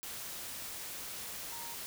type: tone in noise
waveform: sine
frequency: 932.3 Hz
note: A#5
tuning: in tune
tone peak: -48 dBFS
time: 1.52-1.74 s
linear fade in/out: 0 ms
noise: white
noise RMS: -43 dBFS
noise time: 0.03-1.86 s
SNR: -8 dB
effects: none